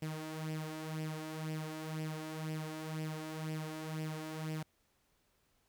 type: tone with flanger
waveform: sawtooth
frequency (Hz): 156.7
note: D#3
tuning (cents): +13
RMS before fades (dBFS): -41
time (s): 0.02-4.63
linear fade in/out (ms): 5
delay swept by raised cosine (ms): 0.37 to 3.07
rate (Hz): 2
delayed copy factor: +0.6
effects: pink hiss -75 dBFS RMS until 5.68 s